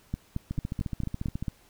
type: two click trains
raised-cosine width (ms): 5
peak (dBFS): -17 / -19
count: 7 / 14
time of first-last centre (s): 0.14-1.482 / 0.51-1.425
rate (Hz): 4.47 / 14.2
effects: pink hiss -60 dBFS RMS until 1.69 s